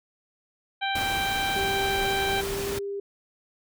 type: harmonic tone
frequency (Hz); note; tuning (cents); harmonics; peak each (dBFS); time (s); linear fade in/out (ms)
784; G5; 0; 1 / 2 / 3 / 4 / 5; -28 / -31 / -33 / -34 / -35; 0.81-2.42; 20
type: noise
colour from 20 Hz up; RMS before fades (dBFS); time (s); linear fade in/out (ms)
pink; -33; 0.95-2.79; 5
type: tone with pitch glide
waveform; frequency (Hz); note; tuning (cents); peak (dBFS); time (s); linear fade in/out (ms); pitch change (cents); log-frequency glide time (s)
sine; 392 to 399.8; G4 to G4; 0 to +34; -29; 1.56-3; 5; +34; 2.26-2.78
effects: none